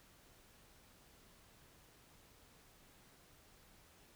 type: silence
effects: pink hiss -65 dBFS RMS until 4.15 s